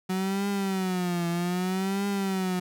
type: tone with vibrato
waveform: 35% pulse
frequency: 185 Hz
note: F#3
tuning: in tune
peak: -24 dBFS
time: 0.09-2.6 s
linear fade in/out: 10 ms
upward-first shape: triangle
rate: 0.63 Hz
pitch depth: 150 cents each way
effects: none